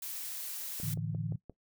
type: noise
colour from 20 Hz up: blue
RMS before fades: -40 dBFS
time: 0.02-0.94 s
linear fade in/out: 5 ms
type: click train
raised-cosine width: 2 ms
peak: -32 dBFS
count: 5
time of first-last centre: 0.8-1.497 s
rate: 5.74 Hz
type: chord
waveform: sine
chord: A suspended fourth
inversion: none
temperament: equal with one note detuned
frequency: 110 / 146.83 / 165.58 Hz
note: A2 / D3 / E3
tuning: 0 / 0 / +8 cents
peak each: -37 dBFS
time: 0.83-1.36 s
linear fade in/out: 5 ms
effects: noise-tail reverb RT60 0.1 s tail -18 dB re dry